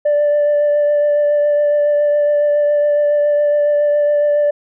sine tone with vibrato, 587.3 Hz, D5, in tune, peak -9 dBFS, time 0.05-4.51 s, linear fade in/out 10 ms, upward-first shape triangle, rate 7.2 Hz, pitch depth 15 cents each way, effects tanh soft clip ceiling -9 dBFS

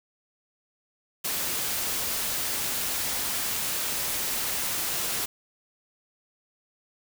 white noise, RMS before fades -29 dBFS, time 1.24-5.26 s, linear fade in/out 10 ms, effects none

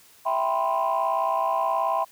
sine chord, C major seventh, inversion first, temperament equal, 659.3 / 784 / 987.8 / 1046.5 Hz, E5 / G5 / B5 / C6, 0 / 0 / 0 / 0 cents, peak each -26 dBFS, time 0.25-2.05 s, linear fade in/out 20 ms, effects tanh soft clip ceiling -15 dBFS + white hiss -54 dBFS RMS until 2.11 s

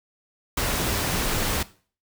pink noise, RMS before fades -25 dBFS, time 0.57-1.63 s, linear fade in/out 5 ms, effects noise-tail reverb RT60 0.4 s tail -17 dB re dry

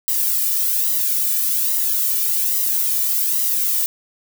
violet noise with flanger, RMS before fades -19 dBFS, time 0.08-3.86 s, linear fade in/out 0 ms, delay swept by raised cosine 1 to 1.7 ms, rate 1.2 Hz, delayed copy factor +0.7, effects none

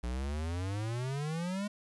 square exponential sweep, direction up, 58.27 to 210 Hz, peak -34 dBFS, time 0.03-1.68 s, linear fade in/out 10 ms, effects resampled to 24000 Hz + 10-bit

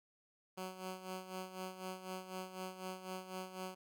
10% pulse tone with tremolo, 186.2 Hz, F#3, 11 cents sharp, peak -33 dBFS, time 0.57-3.75 s, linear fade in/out 10 ms, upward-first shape sine, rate 4 Hz, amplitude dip 70%, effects none

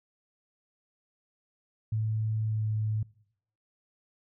sine tone with pitch glide, 109.4 to 108.08 Hz, A2 to A2, -9 to -30 cents, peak -26 dBFS, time 1.92-3.03 s, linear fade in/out 5 ms, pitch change -21 cents, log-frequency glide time 2.44-2.67 s, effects noise-tail reverb RT60 0.7 s tail -23 dB re dry

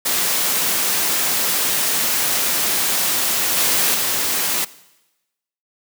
white noise with level steps, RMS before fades -19 / -17 / -20 dBFS, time 0.05-4.65 s, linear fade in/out 10 ms, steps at 3.57 / 3.94 s, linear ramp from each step 10 ms, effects noise-tail reverb RT60 1.0 s tail -19 dB re dry + high-pass 150 Hz 12 dB/octave

